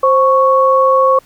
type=tone pair together; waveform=sine; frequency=526 / 1108.7 Hz; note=C5 / C#6; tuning=+9 / 0 cents; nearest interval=octave + minor second; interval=1291 cents; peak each=-10 dBFS; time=0.03-1.19 s; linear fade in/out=5 ms; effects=pink hiss -48 dBFS RMS until 1.25 s